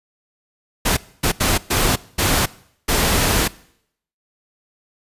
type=noise bursts at uneven times; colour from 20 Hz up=pink; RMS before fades=-17 dBFS; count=6; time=0.85-0.97 / 1.23-1.32 / 1.4-1.58 / 1.7-1.96 / 2.18-2.46 / 2.88-3.48 s; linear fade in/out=10 ms; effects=noise-tail reverb RT60 0.7 s tail -21 dB re dry + resampled to 32000 Hz